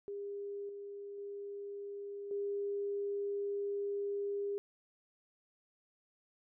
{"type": "tone with level steps", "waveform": "sine", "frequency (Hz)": 403.5, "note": "G#4", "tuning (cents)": -50, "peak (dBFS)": [-39, -43, -41, -34], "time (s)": [0.08, 4.58], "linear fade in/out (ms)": 0, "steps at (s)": [0.69, 1.18, 2.31], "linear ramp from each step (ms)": 2, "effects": []}